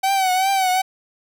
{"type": "tone with vibrato", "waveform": "45% pulse", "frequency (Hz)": 760, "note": "F#5", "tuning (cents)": 46, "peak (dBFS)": -16, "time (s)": [0.03, 0.82], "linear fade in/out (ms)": 10, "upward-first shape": "triangle", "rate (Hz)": 2.6, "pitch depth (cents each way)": 73, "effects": []}